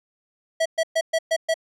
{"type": "tone bursts", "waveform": "square", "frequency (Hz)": 650, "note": "E5", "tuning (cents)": -24, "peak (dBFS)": -19, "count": 6, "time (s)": [0.6, 1.542], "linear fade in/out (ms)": 10, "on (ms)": 57, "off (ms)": 120, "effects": ["low-pass 9000 Hz 12 dB/octave"]}